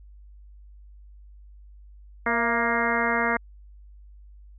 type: harmonic tone with a mistuned harmonic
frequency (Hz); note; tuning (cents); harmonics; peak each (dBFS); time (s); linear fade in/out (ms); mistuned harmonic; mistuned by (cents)
234.5; A#3; +11; 1 / 2 / 3 / 4 / 5 / 6 / 7 / 8 / 9; -30 / -30 / -30 / -30 / -30 / -30 / -30 / -30 / -30; 2.26-3.37; 5; 3; -48
effects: added 50 Hz sine -45 dBFS peak until 4.58 s